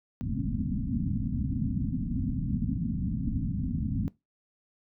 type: low-pass noise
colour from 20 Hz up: white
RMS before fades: -30 dBFS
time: 0.21-4.08 s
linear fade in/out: 0 ms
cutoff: 270 Hz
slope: 96 dB/octave
effects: noise-tail reverb RT60 0.2 s tail -20 dB re dry